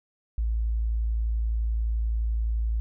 sine tone, 55.8 Hz, A1, 25 cents sharp, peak -23 dBFS, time 0.38-2.8 s, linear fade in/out 0 ms, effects none

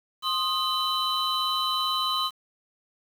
triangle tone cluster, 1059 / 1241 / 3054 / 3969 Hz, C6 / D#6 / G7 / B7, +21 / -5 / -46 / +8 cents, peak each -28 dBFS, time 0.22-2.31 s, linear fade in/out 50 ms, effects 8-bit

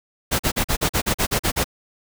pink noise bursts, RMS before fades -20 dBFS, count 11, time 0.31-1.644 s, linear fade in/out 20 ms, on 84 ms, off 41 ms, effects none

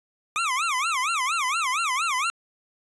25% pulse tone with vibrato, 1176 Hz, D6, 2 cents sharp, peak -19 dBFS, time 0.36-2.3 s, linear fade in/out 0 ms, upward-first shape sine, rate 4.3 Hz, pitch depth 280 cents each way, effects resampled to 24000 Hz

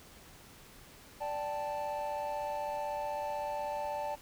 triangle chord, D suspended fourth, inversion none, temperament equal, 587.3 / 784 / 880 Hz, D5 / G5 / A5, 0 / 0 / 0 cents, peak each -36 / -40 / -35 dBFS, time 1.2-4.16 s, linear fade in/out 20 ms, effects pink hiss -55 dBFS RMS until 4.21 s

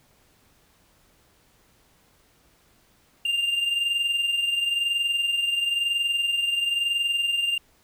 triangle tone pair together, 2794 / 2815 Hz, F7 / F7, 0 / +13 cents, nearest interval unison, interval 13 cents, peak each -21 / -29 dBFS, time 3.25-7.58 s, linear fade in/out 5 ms, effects pink hiss -61 dBFS RMS until 7.83 s

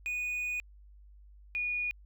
triangle / sine tone pair in turn, 2475 / 2452 Hz, D#7 / D#7, -10 / -26 cents, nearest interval unison, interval 16 cents, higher first, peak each -30 / -30 dBFS, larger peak neither, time 0.06-0.6 / 1.55-1.91 s, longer first, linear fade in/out 0 ms, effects added 50 Hz sine -52 dBFS peak until 2.05 s

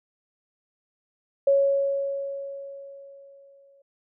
sine tone with exponential decay, 554.4 Hz, C#5, in tune, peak -15 dBFS, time 1.47-3.82 s, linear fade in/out 5 ms, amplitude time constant 510 ms, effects none

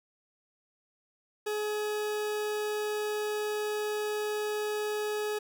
40% pulse tone, 422.1 Hz, G#4, 28 cents sharp, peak -29 dBFS, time 1.46-5.39 s, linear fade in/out 10 ms, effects none

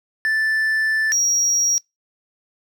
triangle tone pair in turn, 1760 / 5672 Hz, A6 / F8, 0 / +26 cents, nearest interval octave + minor sixth, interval 2026 cents, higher second, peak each -15 dBFS, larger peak neither, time 0.25-1.12 / 1.12-1.78 s, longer first, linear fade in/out 0 ms, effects noise-tail reverb RT60 0.2 s tail -25 dB re dry

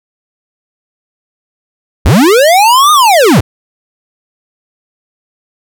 square linear two-way sweep, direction up then down, 44.27 to 1244.5 to 69.4 Hz, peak -4 dBFS, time 2.05-3.41 s, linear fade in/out 10 ms, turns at 2.92 s, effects none

